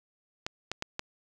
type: clicks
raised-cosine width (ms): 0.2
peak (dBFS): -15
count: 4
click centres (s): 0.465 / 0.716 / 0.824 / 0.994
effects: none